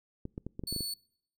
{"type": "clicks", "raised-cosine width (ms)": 3, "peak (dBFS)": -25, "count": 8, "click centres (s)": [0.254, 0.379, 0.466, 0.594, 0.637, 0.726, 0.763, 0.807]}
{"type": "tone", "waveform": "sawtooth", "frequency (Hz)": 4440, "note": "C#8", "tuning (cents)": 2, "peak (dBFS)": -31, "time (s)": [0.67, 0.94], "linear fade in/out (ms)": 5}
{"effects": ["noise-tail reverb RT60 0.7 s tail -25 dB re dry"]}